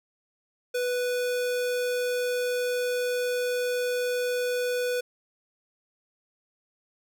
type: tone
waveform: square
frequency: 493.9 Hz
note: B4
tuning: in tune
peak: -26 dBFS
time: 0.74-5.01 s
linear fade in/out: 10 ms
effects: none